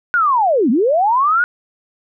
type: linear two-way sweep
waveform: sine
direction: down then up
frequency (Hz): 1480 to 207.7 to 1480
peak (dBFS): -11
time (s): 0.14-1.44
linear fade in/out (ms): 0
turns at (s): 0.7
effects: none

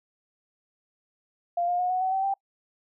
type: tone with pitch steps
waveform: sine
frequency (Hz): 695 / 709.2 / 723.7 / 738.5 / 753.5 / 768.9 / 784.6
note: F5 / F5 / F#5 / F#5 / F#5 / G5 / G5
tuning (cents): -9 / +26 / -39 / -3 / +31 / -34 / +1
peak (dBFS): -23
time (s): 1.57-2.34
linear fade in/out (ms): 5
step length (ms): 110
effects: noise-tail reverb RT60 0.1 s tail -26 dB re dry

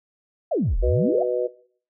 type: exponential two-way sweep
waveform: sine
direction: down then up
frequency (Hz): 750 to 34.6 to 750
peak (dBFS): -19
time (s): 0.51-1.23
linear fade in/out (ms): 10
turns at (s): 0.78
type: chord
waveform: sine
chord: B major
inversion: second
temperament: just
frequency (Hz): 370.4 / 493.9 / 617.4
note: F#4 / B4 / D#5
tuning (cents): +2 / 0 / -14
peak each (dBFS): -25 / -22 / -27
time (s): 0.82-1.48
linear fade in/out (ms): 20
effects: noise-tail reverb RT60 0.5 s tail -19 dB re dry

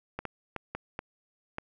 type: clicks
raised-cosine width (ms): 0.5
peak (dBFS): -19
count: 6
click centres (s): 0.19 / 0.253 / 0.563 / 0.75 / 0.991 / 1.584
effects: none

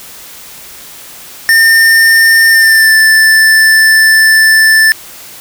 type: tone with pitch glide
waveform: square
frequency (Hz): 1810 to 1762.5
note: A6 to A6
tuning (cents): +48 to +2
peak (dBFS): -4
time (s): 1.49-4.92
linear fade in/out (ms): 0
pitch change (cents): -46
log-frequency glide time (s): 2.49-2.95
effects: white hiss -31 dBFS RMS until 5.4 s

